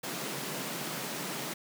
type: high-pass noise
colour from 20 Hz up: pink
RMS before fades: -37 dBFS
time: 0.03-1.54 s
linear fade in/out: 10 ms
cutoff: 130 Hz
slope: 96 dB/octave
effects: none